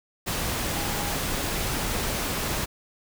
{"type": "tone in noise", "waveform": "sine", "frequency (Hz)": 816, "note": "G#5", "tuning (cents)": -31, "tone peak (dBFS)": -36, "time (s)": [0.75, 1.13], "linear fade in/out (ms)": 20, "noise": "pink", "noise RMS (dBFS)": -28, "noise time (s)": [0.26, 2.66], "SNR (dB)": -11, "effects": []}